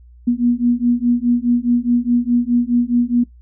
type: beating tone pair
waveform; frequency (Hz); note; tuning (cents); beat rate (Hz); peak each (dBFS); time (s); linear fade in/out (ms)
sine; 238.7 / 243.5; A#3 / B3; +41 / -24; 4.8; -16; 0.27-3.24; 10
effects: noise-tail reverb RT60 0.1 s tail -17 dB re dry + added 60 Hz sine -41 dBFS peak until 3.41 s